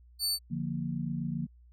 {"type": "tone", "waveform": "sawtooth", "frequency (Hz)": 4500, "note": "C#8", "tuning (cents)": 25, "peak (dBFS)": -25, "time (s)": [0.19, 0.39], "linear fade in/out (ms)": 50}
{"type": "chord", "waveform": "sine", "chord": "Bb major", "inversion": "first", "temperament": "equal", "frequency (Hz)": [146.83, 174.61, 233.1], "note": ["D3", "F3", "Bb3"], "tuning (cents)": [0, 0, 0], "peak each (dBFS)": [-35, -35, -36], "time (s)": [0.5, 1.47], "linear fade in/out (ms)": 20}
{"effects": ["added 60 Hz sine -54 dBFS peak until 1.72 s"]}